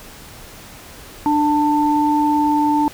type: tone pair together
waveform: sine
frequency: 297 / 890 Hz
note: D4 / A5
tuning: +20 / +20 cents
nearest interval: octave + perfect fifth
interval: 1900 cents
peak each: -16 dBFS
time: 1.26-2.88 s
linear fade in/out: 0 ms
effects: pink hiss -39 dBFS RMS until 2.93 s